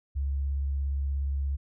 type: tone with vibrato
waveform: sine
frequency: 69.3 Hz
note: C#2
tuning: in tune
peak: -26 dBFS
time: 0.15-1.57 s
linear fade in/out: 20 ms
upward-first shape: sine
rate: 17 Hz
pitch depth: 24 cents each way
effects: none